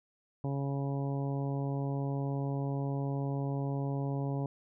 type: harmonic tone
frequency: 138.9 Hz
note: C#3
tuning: 4 cents sharp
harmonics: 1 / 2 / 3 / 4 / 5 / 6 / 7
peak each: -32 / -38 / -42 / -44 / -46 / -48 / -49 dBFS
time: 0.44-4.46 s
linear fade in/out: 2 ms
effects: none